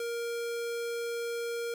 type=tone; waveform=square; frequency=469 Hz; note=A#4; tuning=11 cents sharp; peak=-33 dBFS; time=0-1.74 s; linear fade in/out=2 ms; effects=none